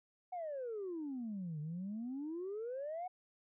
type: exponential two-way sweep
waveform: sine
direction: down then up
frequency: 748 to 146.83 to 748 Hz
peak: -38 dBFS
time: 0.32-3.08 s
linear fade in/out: 10 ms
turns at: 1.6 s
effects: tanh soft clip ceiling -36 dBFS